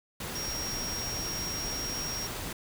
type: tone in noise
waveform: sine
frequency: 5600 Hz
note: F8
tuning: 4 cents sharp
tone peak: -34 dBFS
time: 0.35-2.27 s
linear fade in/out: 5 ms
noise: pink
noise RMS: -37 dBFS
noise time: 0.2-2.53 s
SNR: 0 dB
effects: none